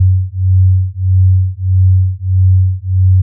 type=beating tone pair; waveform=sine; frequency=92.5 / 94.1 Hz; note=F#2 / F#2; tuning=0 / +30 cents; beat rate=1.6 Hz; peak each=-10 dBFS; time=0-3.22 s; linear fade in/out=10 ms; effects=none